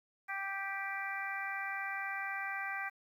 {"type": "harmonic tone", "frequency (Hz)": 392, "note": "G4", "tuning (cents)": 0, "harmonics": [2, 3, 4, 5, 6], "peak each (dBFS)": [-43, -45, -41, -41, -44], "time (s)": [0.28, 2.9], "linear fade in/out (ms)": 20, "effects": ["11-bit"]}